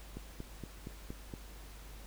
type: click train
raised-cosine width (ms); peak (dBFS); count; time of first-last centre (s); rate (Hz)
3; -29; 6; 0.17-1.338; 4.28
effects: added 50 Hz sine -49 dBFS peak until 2.06 s + pink hiss -55 dBFS RMS until 2.06 s